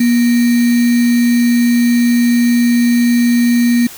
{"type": "tone with sample-and-hold", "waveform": "sine", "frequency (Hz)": 239.1, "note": "A#3", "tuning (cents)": 44, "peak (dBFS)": -8, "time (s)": [0, 3.87], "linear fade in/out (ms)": 5, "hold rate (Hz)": 2100, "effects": ["white hiss -33 dBFS RMS until 3.97 s"]}